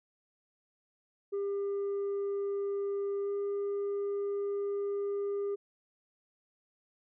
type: tone with pitch glide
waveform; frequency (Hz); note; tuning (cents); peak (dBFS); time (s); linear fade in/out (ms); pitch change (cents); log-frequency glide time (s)
sine; 400 to 402.8; G4 to G4; +35 to +47; -28; 1.32-5.56; 20; +12; 3.23-3.29
effects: tanh soft clip ceiling -30 dBFS